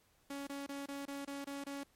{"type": "tone bursts", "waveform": "sawtooth", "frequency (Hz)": 279.9, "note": "C#4", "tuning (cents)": 17, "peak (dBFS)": -37, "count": 8, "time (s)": [0.3, 1.835], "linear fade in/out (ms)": 5, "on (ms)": 170, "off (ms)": 25, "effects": ["pink hiss -71 dBFS RMS until 1.95 s", "MP3 64 kbps"]}